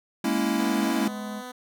square chord, A# half-diminished seventh, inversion third, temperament equal, 207.7 / 233.1 / 277.2 / 329.6 Hz, G#3 / A#3 / C#4 / E4, 0 / 0 / 0 / 0 cents, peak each -29 dBFS, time 0.24-1.08 s, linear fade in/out 5 ms
10% pulse tone with pitch glide, 246.9 to 250.2 Hz, B3 to B3, 0 to +23 cents, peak -28 dBFS, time 0.59-1.52 s, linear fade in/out 10 ms, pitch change +23 cents, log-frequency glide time 0.79-1.05 s
harmonic tone, 210.6 Hz, G#3, 24 cents sharp, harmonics 1 / 3 / 4 / 5 / 6, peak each -33 / -43 / -54 / -49 / -58 dBFS, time 0.76-1.43 s, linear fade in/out 50 ms
effects none

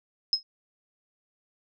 sine tone with exponential decay, 5140 Hz, E8, 45 cents flat, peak -16 dBFS, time 0.33-0.43 s, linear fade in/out 1 ms, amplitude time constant 20 ms, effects none

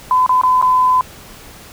sine tone with dropouts, 1013 Hz, B5, 44 cents sharp, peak -9 dBFS, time 0.11-1.01 s, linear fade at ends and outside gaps 1 ms, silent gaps 0.263-0.293 / 0.414-0.435 / 0.615-0.625 s, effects pink hiss -38 dBFS RMS until 1.72 s

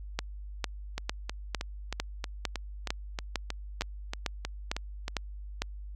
two click trains, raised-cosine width 0.2 ms, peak -16 / -12 dBFS, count 14 / 13, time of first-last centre 0.98-5.081 / 0.19-5.62 s, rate 3.17 / 2.21 Hz, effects added 50 Hz sine -39 dBFS peak until 5.95 s

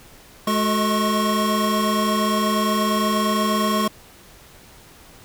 square tone cluster, 211.5 / 369.8 / 443.7 / 626 / 1089 Hz, G#3 / F#4 / A4 / D#5 / C#6, +32 / -1 / +14 / +10 / -31 cents, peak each -22 / -30 / -31 / -31 / -23 dBFS, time 0.47-3.88 s, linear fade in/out 5 ms, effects pink hiss -47 dBFS RMS until 5.24 s

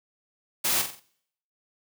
white noise with echo, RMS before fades -25 dBFS, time 0.64-0.82 s, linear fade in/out 10 ms, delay 45 ms, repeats 4, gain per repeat -7 dB, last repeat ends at 1 s, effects noise-tail reverb RT60 0.7 s tail -24 dB re dry + high-pass 100 Hz 12 dB/octave

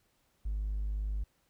triangle tone, 51.3 Hz, G#1, 21 cents flat, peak -28 dBFS, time 0.45-1.24 s, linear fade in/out 10 ms, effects tanh soft clip ceiling -27 dBFS + pink hiss -73 dBFS RMS until 1.49 s

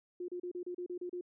sine tone bursts, 356.1 Hz, F4, 34 cents sharp, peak -37 dBFS, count 9, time 0.2-1.211 s, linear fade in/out 5 ms, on 83 ms, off 33 ms, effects none

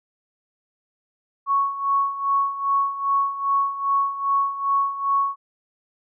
sine tone with tremolo, 1108.7 Hz, C#6, in tune, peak -16 dBFS, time 1.46-5.36 s, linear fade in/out 50 ms, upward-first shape sine, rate 2.5 Hz, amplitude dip 75%, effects none

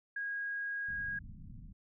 sine tone, 1640 Hz, G#6, 22 cents flat, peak -35 dBFS, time 0.16-1.19 s, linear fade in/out 5 ms
pink low-pass noise, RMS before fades -49 dBFS, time 0.88-1.73 s, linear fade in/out 10 ms, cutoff 230 Hz, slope 48 dB/octave
effects none

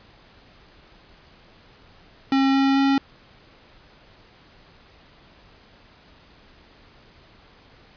square tone with pitch steps, 270 / 271.9 / 273.8 Hz, C#4 / C#4 / C#4, -45 / -33 / -21 cents, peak -17 dBFS, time 2.32-2.98 s, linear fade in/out 2 ms, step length 220 ms, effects pink hiss -52 dBFS RMS until 7.96 s + resampled to 11025 Hz

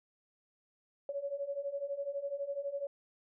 sine beating tone pair, 554.4 / 566.4 Hz, C#5 / C#5, 0 / +37 cents, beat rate 12 Hz, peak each -40 / -37 dBFS, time 1.09-2.87 s, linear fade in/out 2 ms, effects none

